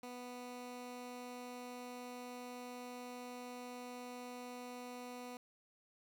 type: tone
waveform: 15% pulse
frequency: 246.9 Hz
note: B3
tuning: in tune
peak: -40 dBFS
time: 0.03-5.37 s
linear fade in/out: 2 ms
effects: none